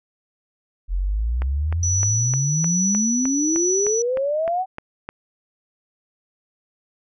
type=exponential sweep; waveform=sine; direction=up; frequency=42.14 to 768 Hz; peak=-19 dBFS; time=0.88-4.66 s; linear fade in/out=50 ms
type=click train; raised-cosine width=0.5 ms; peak=-16 dBFS; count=13; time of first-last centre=1.42-5.09 s; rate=3.27 Hz
type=tone with tremolo; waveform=sine; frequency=5920 Hz; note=F#8; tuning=in tune; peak=-19 dBFS; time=1.83-4.02 s; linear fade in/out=2 ms; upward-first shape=triangle; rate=1.2 Hz; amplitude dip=40%
effects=none